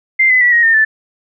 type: tone with pitch steps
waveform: sine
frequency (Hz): 2089 / 2018 / 1949.1 / 1882.7 / 1818.6 / 1756.6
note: C7 / B6 / B6 / A#6 / A#6 / A6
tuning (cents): -3 / +37 / -23 / +17 / -43 / -3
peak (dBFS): -7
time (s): 0.19-0.85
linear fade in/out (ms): 10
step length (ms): 110
effects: none